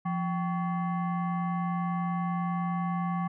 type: tone with frequency modulation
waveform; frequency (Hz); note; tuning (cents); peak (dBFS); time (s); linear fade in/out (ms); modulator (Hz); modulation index
sine; 174.61; F3; 0; -27; 0.05-3.28; 10; 950; 0.82
effects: none